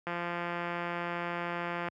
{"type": "click train", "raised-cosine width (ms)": 0.5, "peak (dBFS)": -20, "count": 315, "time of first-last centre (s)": [0.07, 1.885], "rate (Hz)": 173, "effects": ["high-pass 100 Hz 12 dB/octave"]}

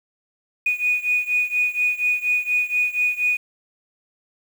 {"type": "beating tone pair", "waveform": "sine", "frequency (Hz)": [2470, 2474.2], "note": ["D#7", "D#7"], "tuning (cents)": [-13, -10], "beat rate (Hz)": 4.2, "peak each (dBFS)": [-20, -22], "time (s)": [0.66, 3.37], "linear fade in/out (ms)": 5, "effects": ["tanh soft clip ceiling -11 dBFS", "7-bit"]}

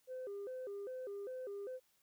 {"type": "tone with vibrato", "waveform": "sine", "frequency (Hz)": 454, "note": "A#4", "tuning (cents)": -46, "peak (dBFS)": -40, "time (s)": [0.07, 1.8], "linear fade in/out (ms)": 50, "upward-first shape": "square", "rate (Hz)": 2.5, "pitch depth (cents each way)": 210, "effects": ["tanh soft clip ceiling -40 dBFS", "white hiss -75 dBFS RMS until 2.02 s"]}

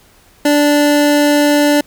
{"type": "tone", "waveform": "25% pulse", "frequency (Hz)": 292.7, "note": "D4", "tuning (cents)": -6, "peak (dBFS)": -5, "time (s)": [0.45, 1.81], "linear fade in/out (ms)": 5, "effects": ["pink hiss -48 dBFS RMS until 1.86 s"]}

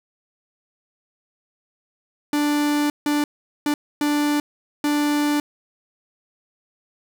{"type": "tone bursts at uneven times", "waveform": "45% pulse", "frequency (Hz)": 294, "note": "D4", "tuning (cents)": 2, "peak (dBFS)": -18, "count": 5, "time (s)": [[2.33, 2.9], [3.06, 3.24], [3.66, 3.74], [4.01, 4.4], [4.84, 5.4]], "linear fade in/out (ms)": 2, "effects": []}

